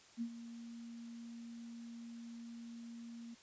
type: tone with ADSR envelope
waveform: sine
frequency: 233.1 Hz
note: A#3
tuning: in tune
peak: -35 dBFS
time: 0.17-3.35 s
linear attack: 44 ms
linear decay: 75 ms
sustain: -12 dB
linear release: 15 ms
effects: white hiss -62 dBFS RMS until 3.42 s + resampled to 16000 Hz